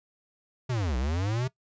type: linear two-way sweep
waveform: square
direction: down then up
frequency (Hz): 132.7 to 58.9 to 132.7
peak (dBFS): -27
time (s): 0.69-1.48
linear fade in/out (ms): 10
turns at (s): 0.97
effects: noise-tail reverb RT60 0.1 s tail -20 dB re dry + resampled to 16000 Hz